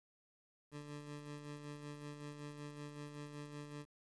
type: tone with tremolo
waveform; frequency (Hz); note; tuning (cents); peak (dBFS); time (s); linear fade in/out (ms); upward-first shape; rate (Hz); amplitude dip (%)
20% pulse; 146.83; D3; 0; -40; 0.71-3.86; 50; sine; 5.3; 50
effects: resampled to 22050 Hz + 11-bit